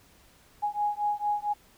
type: beating tone pair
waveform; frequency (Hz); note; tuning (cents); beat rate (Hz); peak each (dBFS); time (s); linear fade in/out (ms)
sine; 828 / 832.4; G#5 / G#5; -5 / +4; 4.4; -29 / -29; 0.62-1.54; 20
effects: pink hiss -59 dBFS RMS until 1.77 s